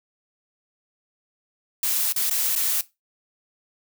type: noise with dropouts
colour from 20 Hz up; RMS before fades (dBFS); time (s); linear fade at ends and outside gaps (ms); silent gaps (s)
blue; -23; 1.83-2.81; 2; 2.124-2.161 / 2.298-2.309 / 2.553-2.56
effects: noise-tail reverb RT60 0.2 s tail -17 dB re dry